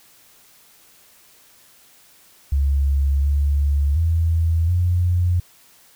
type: tone with pitch steps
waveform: sine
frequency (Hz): 69.6 / 71.4 / 82.4 / 88.5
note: C#2 / D2 / E2 / F2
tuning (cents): +8 / -48 / 0 / +23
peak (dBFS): -15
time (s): 2.52-5.4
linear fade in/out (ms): 5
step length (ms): 720
effects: white hiss -52 dBFS RMS until 5.95 s